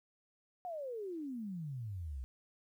sine exponential sweep, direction down, 740 to 60.7 Hz, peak -39 dBFS, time 0.65-2.24 s, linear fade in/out 0 ms, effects 12-bit

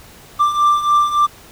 triangle beating tone pair, 1178 / 1181.5 Hz, D6 / D6, +5 / +10 cents, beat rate 3.5 Hz, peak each -16 / -11 dBFS, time 0.39-1.27 s, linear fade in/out 20 ms, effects pink hiss -42 dBFS RMS until 1.51 s

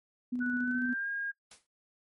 sine tone with tremolo, 247.5 Hz, B3, 4 cents sharp, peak -29 dBFS, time 0.32-0.94 s, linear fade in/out 10 ms, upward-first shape square, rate 14 Hz, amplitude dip 25%
sine tone with pitch glide, 1480 to 1623.3 Hz, F#6 to G#6, 0 to -40 cents, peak -32 dBFS, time 0.4-1.32 s, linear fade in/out 20 ms, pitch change +160 cents, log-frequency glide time 0.59-1.08 s
white noise with exponential decay, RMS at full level -46 dBFS, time 1.51-1.67 s, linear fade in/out 5 ms, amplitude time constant 34 ms
effects noise-tail reverb RT60 0.1 s tail -18 dB re dry + MP3 48 kbps

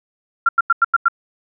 sine tone bursts, 1377 Hz, F6, 25 cents flat, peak -9 dBFS, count 6, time 0.46-1.084 s, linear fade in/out 5 ms, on 29 ms, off 90 ms, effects none

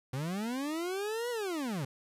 40% pulse linear two-way sweep, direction up then down, 123.47 to 493.9 to 123.47 Hz, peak -32 dBFS, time 0.13-1.85 s, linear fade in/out 5 ms, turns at 1.3 s, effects resampled to 32000 Hz + 11-bit

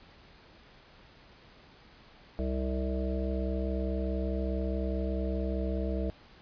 harmonic tone with a mistuned harmonic, 64.8 Hz, C2, 16 cents flat, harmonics 1 / 3 / 5 / 7 / 9 / 10, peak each -31 / -36 / -38 / -39 / -41 / -41 dBFS, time 2.39-6.1 s, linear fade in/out 0 ms, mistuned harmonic 1, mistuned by +24 cents, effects pink hiss -56 dBFS RMS until 6.41 s + resampled to 11025 Hz

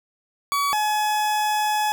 40% pulse tone pair in turn, 1135 / 847.9 Hz, C#6 / G#5, +41 / +36 cents, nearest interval perfect fourth, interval 505 cents, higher first, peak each -19 dBFS, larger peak neither, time 0.52-0.73 / 0.73-1.92 s, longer second, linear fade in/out 0 ms, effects none

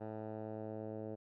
10% pulse tone with low-pass filter sweep, 108.7 Hz, A2, 21 cents flat, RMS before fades -44 dBFS, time 0-1.16 s, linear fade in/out 20 ms, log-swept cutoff 880 to 550 Hz, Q 1.6, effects none

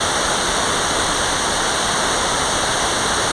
pink noise with comb filter, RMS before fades -18 dBFS, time 0-3.32 s, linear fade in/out 10 ms, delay 0.4 ms, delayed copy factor -0.75, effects resampled to 22050 Hz

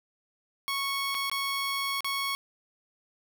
15% pulse tone with dropouts, 1105 Hz, C#6, 6 cents flat, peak -22 dBFS, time 0.68-2.35 s, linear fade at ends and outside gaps 0 ms, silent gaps 1.145-1.149 / 1.298-1.315 / 2.006-2.045 s, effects none

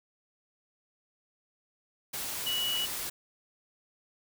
sine tone in noise, 2935 Hz, F#7, 15 cents flat, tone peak -29 dBFS, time 2.46-2.86 s, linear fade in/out 10 ms, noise white, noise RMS -36 dBFS, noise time 2.13-3.1 s, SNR +4 dB, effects none

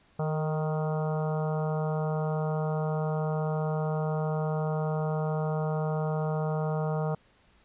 harmonic tone with a mistuned harmonic, 155.7 Hz, D#3, 2 cents sharp, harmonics 1 / 3 / 4 / 5 / 6 / 7 / 8 / 9, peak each -28 / -34 / -36 / -38 / -43 / -45 / -43 / -48 dBFS, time 0.19-7.15 s, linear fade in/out 5 ms, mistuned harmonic 3, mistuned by -25 cents, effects pink hiss -63 dBFS RMS until 7.64 s + resampled to 8000 Hz

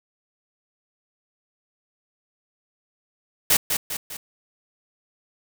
white noise with echo, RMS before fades -17 dBFS, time 3.5-3.57 s, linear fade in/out 5 ms, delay 200 ms, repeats 3, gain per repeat -6 dB, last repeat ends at 4.17 s, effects none

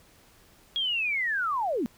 sine linear sweep, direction down, 3322 to 204 Hz, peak -25 dBFS, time 0.76-1.86 s, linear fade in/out 0 ms, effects pink hiss -58 dBFS RMS until 1.97 s

